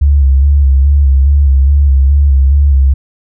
sine tone with vibrato, 69.3 Hz, C#2, in tune, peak -4 dBFS, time 0.01-2.94 s, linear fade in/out 10 ms, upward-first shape square, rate 2.4 Hz, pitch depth 48 cents each way, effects none

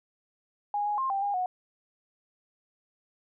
sine tone with pitch steps, 823 / 831 / 1060 / 787 / 811 / 733 Hz, G#5 / G#5 / C6 / G5 / G#5 / F#5, -16 / +1 / +22 / +7 / -41 / -16 cents, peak -26 dBFS, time 0.74-1.46 s, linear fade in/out 2 ms, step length 120 ms, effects none

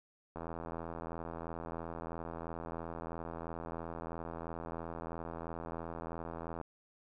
click train, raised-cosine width 1 ms, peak -28 dBFS, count 520, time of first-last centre 0.36-6.613 s, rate 83 Hz, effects none

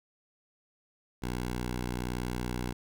10% pulse tone, 61.2 Hz, B1, 15 cents flat, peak -24 dBFS, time 1.22-2.73 s, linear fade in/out 10 ms, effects none

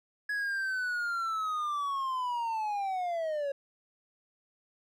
triangle linear sweep, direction down, 1684 to 548 Hz, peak -28 dBFS, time 0.29-3.52 s, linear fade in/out 5 ms, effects none

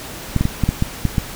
clicks, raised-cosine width 5 ms, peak -3 dBFS, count 8, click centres 0.363 / 0.41 / 0.454 / 0.637 / 0.69 / 0.824 / 1.053 / 1.182 s, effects pink hiss -32 dBFS RMS until 1.35 s

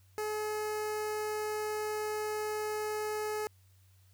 sawtooth tone with notch filter, 425.8 Hz, G#4, 43 cents sharp, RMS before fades -35 dBFS, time 0.18-3.47 s, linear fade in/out 0 ms, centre 3400 Hz, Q 1.5, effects added 94 Hz sine -60 dBFS peak until 4.13 s + white hiss -70 dBFS RMS until 4.13 s

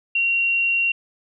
sine tone with frequency modulation, 2750 Hz, F7, 27 cents flat, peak -17 dBFS, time 0.15-0.92 s, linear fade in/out 5 ms, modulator 36.3 Hz, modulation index 0.21, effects none

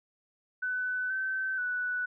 sine tone with pitch steps, 1502 / 1539 / 1482 Hz, F#6 / G6 / F#6, +26 / -32 / +2 cents, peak -29 dBFS, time 0.62-2.06 s, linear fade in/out 10 ms, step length 480 ms, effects none

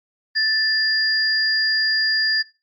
sine tone pair together, 1760 / 4831 Hz, A6 / D8, 0 / +48 cents, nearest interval octave + perfect fourth, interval 1748 cents, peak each -19 dBFS, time 0.35-2.43 s, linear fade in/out 20 ms, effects noise-tail reverb RT60 0.3 s tail -20 dB re dry + MP3 32 kbps

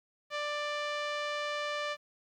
5% pulse tone with low-pass filter, 590 Hz, D5, 8 cents sharp, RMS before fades -35 dBFS, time 0.3-1.97 s, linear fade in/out 50 ms, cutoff 2400 Hz, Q 0.53, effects 11-bit

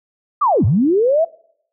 sine linear two-way sweep, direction down then up, 1244.5 to 85.9 to 681 Hz, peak -11 dBFS, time 0.41-1.25 s, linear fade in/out 10 ms, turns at 0.65 s, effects noise-tail reverb RT60 0.7 s tail -25 dB re dry

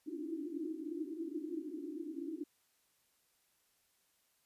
pink band-pass noise, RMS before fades -42 dBFS, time 0.06-2.44 s, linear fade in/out 10 ms, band 290 to 340 Hz, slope 96 dB/octave, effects white hiss -75 dBFS RMS until 4.45 s + resampled to 32000 Hz

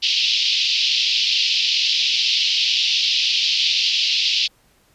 pink band-pass noise, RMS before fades -19 dBFS, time 0.02-4.48 s, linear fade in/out 20 ms, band 2700 to 5100 Hz, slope 48 dB/octave, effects pink hiss -58 dBFS RMS until 4.94 s + resampled to 32000 Hz

